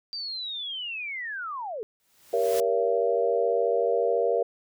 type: linear sweep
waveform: sine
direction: down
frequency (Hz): 4704 to 402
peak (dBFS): -31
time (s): 0.13-1.83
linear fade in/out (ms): 0
type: noise with exponential growth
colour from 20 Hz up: white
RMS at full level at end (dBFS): -33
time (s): 2-2.6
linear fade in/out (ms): 0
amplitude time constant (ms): 130
type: chord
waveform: sine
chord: G diminished seventh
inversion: none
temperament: just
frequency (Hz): 392 / 470.4 / 564.5 / 677.4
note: G4 / Bb4 / Db5 / Fb5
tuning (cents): 0 / +16 / +31 / +47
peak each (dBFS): -30 / -24 / -28 / -28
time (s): 2.33-4.43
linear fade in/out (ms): 5
effects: none